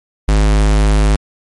square tone, 51.91 Hz, G#1, in tune, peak -9 dBFS, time 0.28-1.16 s, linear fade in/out 5 ms, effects MP3 48 kbps

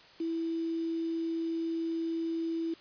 sine tone with quantisation, 329.6 Hz, E4, in tune, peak -30 dBFS, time 0.2-2.74 s, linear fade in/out 5 ms, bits 8, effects white hiss -55 dBFS RMS until 2.8 s + resampled to 11025 Hz

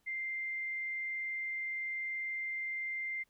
sine tone, 2093 Hz, C7, in tune, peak -35 dBFS, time 0.06-3.24 s, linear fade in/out 20 ms, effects pink hiss -75 dBFS RMS until 3.29 s

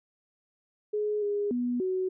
sine tone with pitch steps, 420.5 / 410 / 244.6 / 372.9 Hz, G#4 / G#4 / B3 / F#4, +22 / -22 / -16 / +14 cents, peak -26 dBFS, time 0.93-2.09 s, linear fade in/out 10 ms, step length 290 ms, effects none

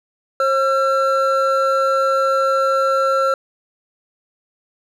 triangle tone pair together, 537 / 1353.2 Hz, C5 / E6, +45 / +45 cents, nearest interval octave + major third, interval 1600 cents, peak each -15 dBFS, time 0.4-3.34 s, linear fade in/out 2 ms, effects none

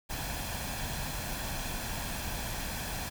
pink noise with comb filter, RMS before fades -36 dBFS, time 0.09-3.1 s, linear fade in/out 20 ms, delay 1.2 ms, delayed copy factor +0.5, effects none

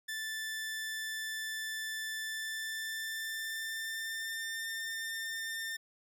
sawtooth tone with pitch glide, 1760 to 1802.2 Hz, A6 to A6, 0 to +41 cents, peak -33 dBFS, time 0.08-5.77 s, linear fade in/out 10 ms, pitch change +41 cents, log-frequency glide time 2.22-4.61 s, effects none

